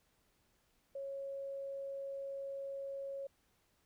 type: tone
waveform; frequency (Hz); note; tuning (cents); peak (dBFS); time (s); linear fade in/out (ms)
sine; 550; C#5; -14; -40; 0.95-3.27; 5
effects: pink hiss -75 dBFS RMS until 3.85 s